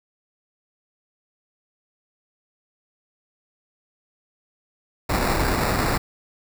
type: noise with sample-and-hold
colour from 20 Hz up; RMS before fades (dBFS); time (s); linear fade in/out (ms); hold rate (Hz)
pink; -22; 5.09-5.98; 10; 3150
effects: none